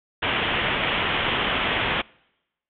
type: low-pass noise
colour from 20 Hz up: white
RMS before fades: -24 dBFS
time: 0.22-2.02 s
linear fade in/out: 10 ms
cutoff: 3400 Hz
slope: 96 dB/octave
effects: noise-tail reverb RT60 0.9 s tail -26 dB re dry